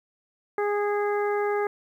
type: harmonic tone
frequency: 412 Hz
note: G#4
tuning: 14 cents flat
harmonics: 1 / 2 / 3 / 4 / 5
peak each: -24 / -30 / -34 / -36 / -38 dBFS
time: 0.58-1.67 s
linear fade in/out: 2 ms
effects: 10-bit